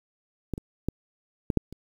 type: clicks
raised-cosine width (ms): 3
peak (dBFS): -16 / -22 / -13 / -12 / -7 / -28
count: 6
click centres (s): 0.537 / 0.579 / 0.886 / 1.502 / 1.573 / 1.726
effects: 8-bit